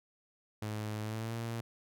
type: tone with pitch glide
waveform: sawtooth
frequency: 107 to 115.34 Hz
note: A2 to A#2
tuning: -48 to -18 cents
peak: -32 dBFS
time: 0.62-1.61 s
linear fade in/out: 5 ms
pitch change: +130 cents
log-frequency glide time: 1.01-1.35 s
effects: none